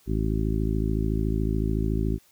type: harmonic tone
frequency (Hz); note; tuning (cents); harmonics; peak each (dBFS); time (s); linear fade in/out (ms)
53.8; A1; -38; 1 / 2 / 3 / 4 / 5 / 6 / 7; -26 / -29 / -31 / -32 / -33 / -34 / -34; 0.06-2.19; 50
effects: white hiss -60 dBFS RMS until 2.31 s